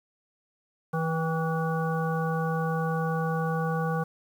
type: harmonic tone with a mistuned harmonic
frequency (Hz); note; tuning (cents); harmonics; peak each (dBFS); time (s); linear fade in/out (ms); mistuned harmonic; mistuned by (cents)
162.5; E3; -24; 1 / 3 / 5 / 7 / 9; -27 / -32 / -34 / -35 / -37; 0.93-4.04; 10; 5; -34
effects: 9-bit